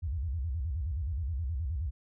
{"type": "tone with vibrato", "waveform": "sine", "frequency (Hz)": 73.42, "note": "D2", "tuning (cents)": 0, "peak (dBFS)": -30, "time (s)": [0.02, 1.91], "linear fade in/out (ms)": 20, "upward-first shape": "square", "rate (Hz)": 9.5, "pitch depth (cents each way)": 250, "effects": []}